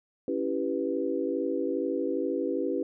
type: chord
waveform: sine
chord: C# half-diminished seventh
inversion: none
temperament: equal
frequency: 277.2 / 329.6 / 392 / 493.9 Hz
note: C#4 / E4 / G4 / B4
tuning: 0 / 0 / 0 / 0 cents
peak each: -32 dBFS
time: 0.28-2.83 s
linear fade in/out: 2 ms
effects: none